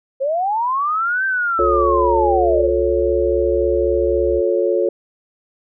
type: linear two-way sweep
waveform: sine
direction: up then down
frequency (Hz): 518 to 1571 to 518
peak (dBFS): -16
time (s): 0.2-2.7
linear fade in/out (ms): 20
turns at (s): 1.25
type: tone with pitch glide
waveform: sine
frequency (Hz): 65 to 66.87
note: C2 to C2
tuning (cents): -11 to +38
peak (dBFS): -25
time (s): 1.58-4.42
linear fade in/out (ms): 50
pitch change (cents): +49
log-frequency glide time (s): 2.16-3
type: chord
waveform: sine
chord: F augmented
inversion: none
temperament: equal with one note detuned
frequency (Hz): 356.2 / 440 / 554.4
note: F4 / A4 / C#5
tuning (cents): +34 / 0 / 0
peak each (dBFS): -18 / -19 / -19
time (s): 1.59-4.89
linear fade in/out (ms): 2
effects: none